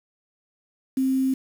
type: tone with quantisation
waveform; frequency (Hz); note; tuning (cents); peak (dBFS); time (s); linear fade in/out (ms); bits
sine; 263.8; C4; +14; -19; 0.97-1.34; 5; 7
effects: none